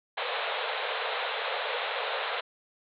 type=band-pass noise; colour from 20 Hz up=pink; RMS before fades=-32 dBFS; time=0.17-2.41 s; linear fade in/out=10 ms; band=440 to 4000 Hz; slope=96 dB/octave; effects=none